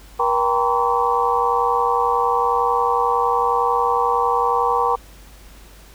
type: tone cluster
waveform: sine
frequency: 477.2 / 785 / 927 / 1018 / 1139 Hz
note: A#4 / G5 / A#5 / C6 / C#6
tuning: +41 / +2 / -10 / -48 / +47 cents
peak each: -22 dBFS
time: 0.19-4.96 s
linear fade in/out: 10 ms
effects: added 50 Hz sine -42 dBFS peak until 5.94 s + pink hiss -47 dBFS RMS until 5.94 s